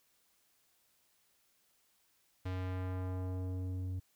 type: tone with low-pass filter sweep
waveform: square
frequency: 92.5 Hz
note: F#2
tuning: in tune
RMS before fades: -38 dBFS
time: 2.45-4 s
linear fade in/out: 10 ms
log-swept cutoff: 3900 to 190 Hz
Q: 0.8
effects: white hiss -73 dBFS RMS until 4.15 s